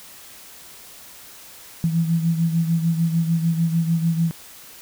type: beating tone pair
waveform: sine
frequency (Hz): 164.7 / 171.4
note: E3 / F3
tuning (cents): -1 / -32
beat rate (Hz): 6.7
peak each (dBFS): -18 / -25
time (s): 1.84-4.31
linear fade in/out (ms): 0
effects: white hiss -43 dBFS RMS until 4.81 s